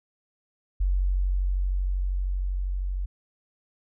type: tone with level ramp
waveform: sine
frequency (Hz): 46.39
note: F#1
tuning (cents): +5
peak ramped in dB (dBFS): -20 to -26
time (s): 0.8-3.06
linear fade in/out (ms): 10
effects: none